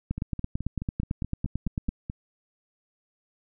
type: two click trains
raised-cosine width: 5 ms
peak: -15 / -20 dBFS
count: 17 / 10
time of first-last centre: 0.11-1.89 / 0.18-2.099 s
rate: 8.99 / 4.69 Hz
effects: none